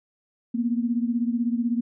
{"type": "beating tone pair", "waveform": "sine", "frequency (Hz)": [233.1, 249.1], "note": ["A#3", "B3"], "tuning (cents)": [0, 15], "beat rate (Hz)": 16, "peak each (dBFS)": [-23, -27], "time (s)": [0.54, 1.81], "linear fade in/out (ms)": 10, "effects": []}